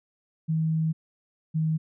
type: tone pair in turn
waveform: sine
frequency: 159.6 / 158.22 Hz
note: D#3 / D#3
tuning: +44 / +29 cents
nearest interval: unison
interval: 15 cents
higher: first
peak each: -22 dBFS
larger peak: neither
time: 0.48-0.93 / 1.54-1.78 s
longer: first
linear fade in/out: 20 ms
effects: none